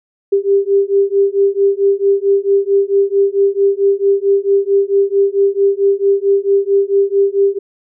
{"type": "beating tone pair", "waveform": "sine", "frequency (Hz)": [394.4, 398.9], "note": ["G4", "G4"], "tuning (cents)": [11, 30], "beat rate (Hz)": 4.5, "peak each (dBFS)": -13, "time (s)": [0.32, 7.59], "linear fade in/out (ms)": 10, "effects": []}